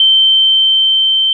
sine tone with level ramp, 3110 Hz, G7, 14 cents flat, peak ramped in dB -5 to -9 dBFS, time 0-1.33 s, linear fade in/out 2 ms, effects none

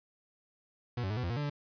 40% pulse tone with pitch steps, 121.3 / 95.1 / 106.5 / 125 / 86.2 / 118.8 / 146.9 / 145.2 Hz, B2 / F#2 / G#2 / B2 / F2 / A#2 / D3 / D3, -31 / +48 / +44 / +21 / -22 / +33 / +1 / -19 cents, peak -31 dBFS, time 0.97-1.498 s, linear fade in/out 5 ms, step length 66 ms, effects resampled to 11025 Hz + 10-bit

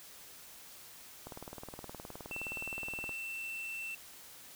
click train, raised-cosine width 1 ms, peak -30 dBFS, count 36, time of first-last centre 1.27-3.093 s, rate 19.2 Hz
triangle tone, 2680 Hz, E7, 28 cents sharp, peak -37 dBFS, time 2.31-3.95 s, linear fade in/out 5 ms
effects white hiss -53 dBFS RMS until 4.55 s

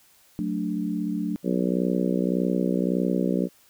sine chord, D major, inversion first, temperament just, 183.54 / 220.2 / 293.7 Hz, F#3 / A3 / D4, -14 / +2 / 0 cents, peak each -29 dBFS, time 0.39-1.36 s, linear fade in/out 0 ms
harmonic tone, 61.74 Hz, B1, in tune, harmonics 3 / 4 / 5 / 6 / 7 / 8 / 9, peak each -25 / -27 / -29 / -31 / -32 / -33 / -34 dBFS, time 1.43-3.49 s, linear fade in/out 50 ms
effects white hiss -58 dBFS RMS until 3.69 s

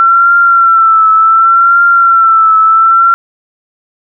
sine tone with vibrato, 1347 Hz, E6, 37 cents sharp, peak -3 dBFS, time 0-3.14 s, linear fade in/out 0 ms, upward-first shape triangle, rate 0.68 Hz, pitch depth 57 cents each way, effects none

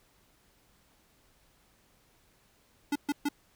square tone bursts, 289 Hz, D4, 28 cents flat, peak -27 dBFS, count 3, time 2.92-3.288 s, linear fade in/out 5 ms, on 36 ms, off 130 ms, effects pink hiss -66 dBFS RMS until 3.55 s

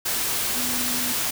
sine tone in noise, 246.9 Hz, B3, in tune, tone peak -32 dBFS, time 0.55-1.13 s, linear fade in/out 10 ms, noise white, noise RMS -25 dBFS, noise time 0.05-1.31 s, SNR -10 dB, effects none

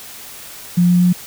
sine tone with pitch steps, 176.1 / 177.43 / 178.76 Hz, F3 / F3 / F3, +15 / +28 / +41 cents, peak -9 dBFS, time 0.77-1.13 s, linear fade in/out 10 ms, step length 120 ms, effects white hiss -35 dBFS RMS until 1.26 s

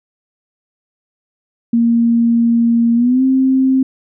sine tone with pitch glide, 233.1 to 263.2 Hz, A#3 to C4, 0 to +10 cents, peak -9 dBFS, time 1.73-3.83 s, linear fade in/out 5 ms, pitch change +210 cents, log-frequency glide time 2.95-3.23 s, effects none

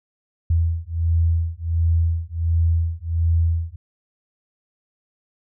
sine beating tone pair, 82.41 / 83.81 Hz, E2 / E2, 0 / +29 cents, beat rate 1.4 Hz, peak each -20 dBFS, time 0.5-3.76 s, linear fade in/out 5 ms, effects none

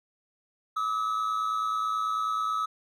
triangle tone pair together, 1174.7 / 1283.9 Hz, D6 / E6, 0 / -46 cents, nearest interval major second, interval 154 cents, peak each -32 / -25 dBFS, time 0.76-2.66 s, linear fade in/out 10 ms, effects none

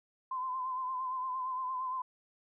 sine tone with vibrato, 1028 Hz, C6, 31 cents flat, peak -33 dBFS, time 0.31-2.02 s, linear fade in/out 5 ms, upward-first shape sine, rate 8.7 Hz, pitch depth 43 cents each way, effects none

